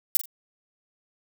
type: noise with echo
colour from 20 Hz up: violet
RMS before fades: -18 dBFS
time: 0.15-0.17 s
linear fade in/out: 0 ms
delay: 43 ms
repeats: 2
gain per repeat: -13 dB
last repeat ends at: 0.256 s
effects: none